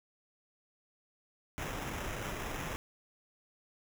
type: noise with sample-and-hold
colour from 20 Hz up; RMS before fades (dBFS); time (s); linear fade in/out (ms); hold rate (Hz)
pink; -39; 1.58-2.76; 0; 4410
effects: none